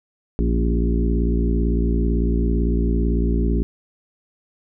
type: harmonic tone with a mistuned harmonic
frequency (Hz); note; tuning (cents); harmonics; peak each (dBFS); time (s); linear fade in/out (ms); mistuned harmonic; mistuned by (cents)
57.9; A#1; -11; 1 / 2 / 3 / 4 / 5 / 6 / 7; -18 / -32 / -25 / -26 / -28 / -29 / -30; 0.39-3.63; 0; 5; -43
effects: none